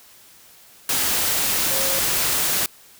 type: tone in noise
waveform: sine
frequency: 539 Hz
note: C#5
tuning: 49 cents flat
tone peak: -29 dBFS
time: 1.71-1.99 s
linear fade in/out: 2 ms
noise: white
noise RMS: -21 dBFS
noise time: 0.89-2.66 s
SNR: -11 dB
effects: white hiss -49 dBFS RMS until 2.99 s